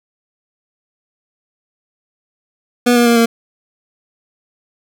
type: tone with pitch steps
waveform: 25% pulse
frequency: 243.3 / 239.1 / 235 / 231 Hz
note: B3 / A#3 / A#3 / A#3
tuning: -26 / +44 / +14 / -16 cents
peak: -5 dBFS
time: 2.86-3.26 s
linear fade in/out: 10 ms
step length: 100 ms
effects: none